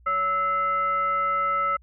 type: tone with frequency modulation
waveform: sine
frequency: 1310 Hz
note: E6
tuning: 11 cents flat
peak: -21 dBFS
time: 0.06-1.77 s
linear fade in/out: 10 ms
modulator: 747 Hz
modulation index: 0.49
effects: added 60 Hz sine -51 dBFS peak until 1.82 s